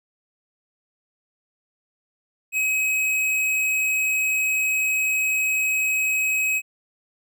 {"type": "tone with tanh clipping", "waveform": "sine", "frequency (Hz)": 2544, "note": "D#7", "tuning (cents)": 38, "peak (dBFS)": -21, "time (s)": [2.52, 6.62], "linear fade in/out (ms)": 50, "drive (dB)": 16, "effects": []}